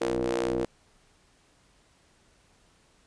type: ring-modulated tone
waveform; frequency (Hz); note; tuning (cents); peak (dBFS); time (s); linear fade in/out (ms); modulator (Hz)
sawtooth; 62.1; B1; +10; -19; 0.01-0.65; 5; 405
effects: pink hiss -63 dBFS RMS until 3.06 s + resampled to 22050 Hz